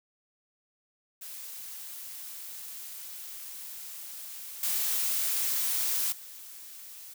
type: noise with level steps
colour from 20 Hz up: blue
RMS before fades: -42 / -29 / -46 dBFS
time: 1.21-7.14 s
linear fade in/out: 10 ms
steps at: 4.63 / 6.12 s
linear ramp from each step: 2 ms
effects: none